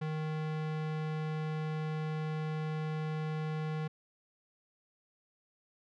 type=tone; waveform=square; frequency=155.56 Hz; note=D#3; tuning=in tune; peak=-34 dBFS; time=0.01-3.88 s; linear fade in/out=10 ms; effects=low-pass 3000 Hz 12 dB/octave